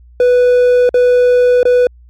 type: tone with dropouts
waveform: triangle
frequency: 493.9 Hz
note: B4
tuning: in tune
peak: -4 dBFS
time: 0.2-1.87 s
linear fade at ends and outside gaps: 2 ms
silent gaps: 0.892-0.942 / 1.631-1.653 s
effects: added 60 Hz sine -38 dBFS peak until 2.09 s + MP3 64 kbps